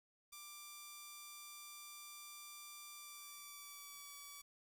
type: tone with pitch glide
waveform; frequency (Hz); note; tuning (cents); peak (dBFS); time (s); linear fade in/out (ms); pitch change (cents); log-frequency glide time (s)
5% pulse; 1180 to 1145.1; D6 to D6; +8 to -44; -40; 0.32-4.42; 10; -52; 2.94-4.05
effects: 11-bit